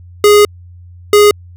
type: tone pair in turn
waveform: square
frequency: 414.4 / 414.4 Hz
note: G#4 / G#4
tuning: -4 / -4 cents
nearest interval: unison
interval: 0 cents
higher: neither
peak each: -4 dBFS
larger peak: neither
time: 0.24-0.45 / 1.13-1.31 s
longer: first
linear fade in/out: 2 ms
effects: added 88 Hz sine -33 dBFS peak until 1.56 s